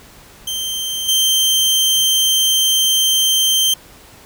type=tone with level steps; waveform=sawtooth; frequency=3136 Hz; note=G7; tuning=in tune; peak=-17 / -9 dBFS; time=0.47-3.74 s; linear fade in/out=5 ms; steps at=1.08 s; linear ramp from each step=10 ms; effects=pink hiss -43 dBFS RMS until 4.25 s